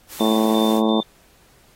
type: noise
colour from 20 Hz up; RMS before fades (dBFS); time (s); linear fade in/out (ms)
white; -36; 0.08-0.82; 50
type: harmonic tone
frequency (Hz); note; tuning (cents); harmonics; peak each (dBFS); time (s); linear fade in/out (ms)
110; A2; 0; 2 / 3 / 4 / 5 / 6 / 7 / 8 / 9 / 10; -18 / -22 / -24 / -26 / -28 / -29 / -30 / -31 / -32; 0.2-1.01; 10
type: tone with tremolo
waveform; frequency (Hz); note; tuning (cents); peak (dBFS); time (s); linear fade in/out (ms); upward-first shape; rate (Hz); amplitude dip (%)
sine; 3571; A7; +25; -27; 0.2-1.03; 2; square; 2.9; 60
effects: pink hiss -55 dBFS RMS until 1.75 s + AAC 48 kbps